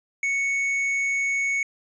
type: tone with hard clipping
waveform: sine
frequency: 2217 Hz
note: C#7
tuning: in tune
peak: -23 dBFS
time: 0.23-1.63 s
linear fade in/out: 2 ms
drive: 5 dB
effects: resampled to 16000 Hz